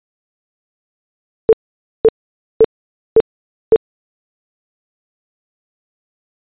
sine tone bursts, 444.6 Hz, A4, 18 cents sharp, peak -3 dBFS, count 5, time 1.49-3.76 s, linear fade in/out 0 ms, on 38 ms, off 520 ms, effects resampled to 8000 Hz

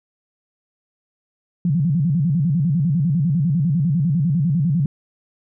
sine tone with vibrato, 156 Hz, D#3, 5 cents sharp, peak -15 dBFS, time 1.65-4.86 s, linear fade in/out 2 ms, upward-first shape square, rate 10 Hz, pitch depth 200 cents each way, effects none

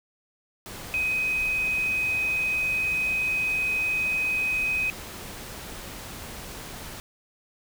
sine tone in noise, 2517 Hz, D#7, 19 cents sharp, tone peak -23 dBFS, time 0.94-4.9 s, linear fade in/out 0 ms, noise pink, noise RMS -39 dBFS, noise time 0.66-7 s, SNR +13 dB, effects none

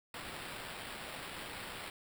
blue noise with sample-and-hold, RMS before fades -45 dBFS, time 0.14-1.9 s, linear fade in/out 2 ms, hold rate 6300 Hz, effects none

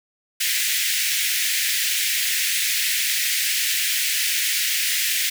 pink high-pass noise, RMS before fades -22 dBFS, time 0.4-5.3 s, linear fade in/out 10 ms, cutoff 1800 Hz, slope 48 dB/octave, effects none

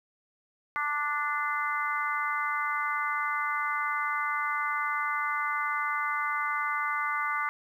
harmonic tone, 293.7 Hz, D4, in tune, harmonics 3 / 4 / 5 / 6 / 7, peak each -37 / -30 / -34 / -41 / -33 dBFS, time 0.76-7.49 s, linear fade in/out 0 ms, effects 10-bit

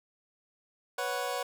25% pulse chord, B suspended second, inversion none, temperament equal, 493.9 / 554.4 / 740 Hz, B4 / C#5 / F#5, 0 / 0 / 0 cents, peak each -32 dBFS, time 0.98-1.43 s, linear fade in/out 5 ms, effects none

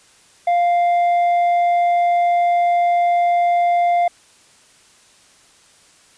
triangle tone with tanh clipping, 698.5 Hz, F5, in tune, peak -14 dBFS, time 0.47-4.08 s, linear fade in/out 5 ms, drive 9 dB, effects white hiss -51 dBFS RMS until 6.17 s + resampled to 22050 Hz

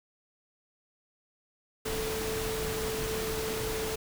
sine tone in noise, 440 Hz, A4, in tune, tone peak -33 dBFS, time 1.85-3.96 s, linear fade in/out 10 ms, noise pink, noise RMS -35 dBFS, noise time 1.85-3.96 s, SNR -1 dB, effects none

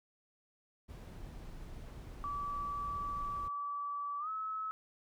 brown noise, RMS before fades -47 dBFS, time 0.88-3.49 s, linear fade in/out 20 ms
sine tone with pitch glide, 1152 to 1293.1 Hz, D6 to E6, -34 to -34 cents, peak -36 dBFS, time 2.24-4.71 s, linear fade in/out 0 ms, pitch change +200 cents, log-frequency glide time 4.19-4.29 s
effects none

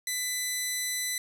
10% pulse tone, 2000 Hz, B6, 21 cents sharp, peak -20 dBFS, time 0.07-1.18 s, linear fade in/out 2 ms, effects none

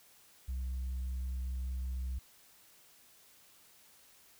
sine tone, 63.9 Hz, C2, 40 cents flat, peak -32 dBFS, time 0.48-2.19 s, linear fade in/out 10 ms, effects tanh soft clip ceiling -33 dBFS + white hiss -62 dBFS RMS until 4.39 s

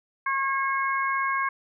harmonic tone, 543 Hz, C#5, 36 cents flat, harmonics 2 / 3 / 4, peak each -25 / -29 / -31 dBFS, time 0.26-1.49 s, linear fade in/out 5 ms, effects none

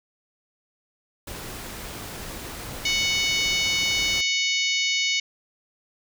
pink noise, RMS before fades -36 dBFS, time 1.27-4.21 s, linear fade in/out 5 ms
harmonic tone, 740 Hz, F#5, in tune, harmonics 3 / 4 / 5 / 6 / 7 / 8 / 9, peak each -25 / -27 / -29 / -31 / -32 / -33 / -34 dBFS, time 2.85-5.2 s, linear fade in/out 5 ms
effects none

